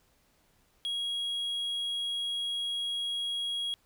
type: tone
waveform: triangle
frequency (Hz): 3300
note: G#7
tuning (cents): -12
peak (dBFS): -29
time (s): 0.85-3.74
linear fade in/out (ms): 0
effects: pink hiss -68 dBFS RMS until 3.85 s